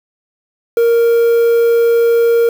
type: tone with quantisation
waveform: triangle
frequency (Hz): 466.2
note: A#4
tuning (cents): 0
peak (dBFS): -6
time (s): 0.77-2.49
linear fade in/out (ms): 2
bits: 5
effects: none